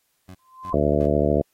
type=tone bursts; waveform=20% pulse; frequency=92.5 Hz; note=F#2; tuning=in tune; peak=-34 dBFS; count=3; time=0.28-1.067 s; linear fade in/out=10 ms; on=69 ms; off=290 ms
type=tone with exponential growth; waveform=sine; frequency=1037 Hz; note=C6; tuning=16 cents flat; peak=-24 dBFS; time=0.39-0.73 s; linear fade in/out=2 ms; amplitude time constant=72 ms
type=harmonic tone; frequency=73.42 Hz; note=D2; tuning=in tune; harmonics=1 / 2 / 3 / 4 / 5 / 6 / 7 / 8 / 9; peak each=-26 / -26 / -26 / -26 / -26 / -26 / -26 / -26 / -26 dBFS; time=0.73-1.42 s; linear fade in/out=10 ms
effects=white hiss -69 dBFS RMS until 1.53 s + AAC 48 kbps